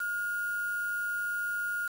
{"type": "tone with quantisation", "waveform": "sine", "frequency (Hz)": 1427, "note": "F6", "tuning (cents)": 37, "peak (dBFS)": -30, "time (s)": [0, 1.88], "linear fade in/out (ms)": 5, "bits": 7, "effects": []}